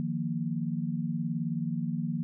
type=chord; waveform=sine; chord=Eb suspended second; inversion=none; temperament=equal; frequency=155.56 / 174.61 / 233.1 Hz; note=Eb3 / F3 / Bb3; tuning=0 / 0 / 0 cents; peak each=-33 dBFS; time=0-2.23 s; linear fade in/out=0 ms; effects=none